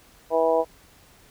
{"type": "harmonic tone", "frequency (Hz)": 162.8, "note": "E3", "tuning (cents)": -21, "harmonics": [2, 3, 4, 5, 6], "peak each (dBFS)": [-31, -21, -22, -28, -28], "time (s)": [0.3, 0.65], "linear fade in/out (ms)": 50, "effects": ["pink hiss -54 dBFS RMS until 1.3 s"]}